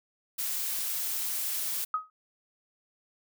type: noise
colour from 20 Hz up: blue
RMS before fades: -32 dBFS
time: 0.38-1.85 s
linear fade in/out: 10 ms
type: tone with exponential decay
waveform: sine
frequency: 1261 Hz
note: D#6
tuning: 23 cents sharp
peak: -22 dBFS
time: 1.94-2.1 s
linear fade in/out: 2 ms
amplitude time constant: 33 ms
effects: none